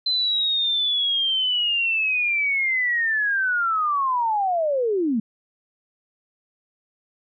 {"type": "linear sweep", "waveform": "sine", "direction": "down", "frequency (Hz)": [4074, 207.7], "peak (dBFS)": -19, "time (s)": [0.06, 5.2], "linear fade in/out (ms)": 5, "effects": []}